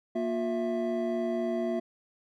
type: tone cluster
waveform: triangle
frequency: 234.9 / 356.6 / 661 Hz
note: A#3 / F4 / E5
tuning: +13 / +36 / +5 cents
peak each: -30 dBFS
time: 0.15-1.8 s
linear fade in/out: 10 ms
effects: none